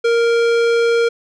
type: tone with tanh clipping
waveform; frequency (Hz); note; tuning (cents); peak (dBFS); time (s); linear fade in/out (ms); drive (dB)
sine; 466.2; A#4; 0; -14; 0.04-1.09; 10; 18
effects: none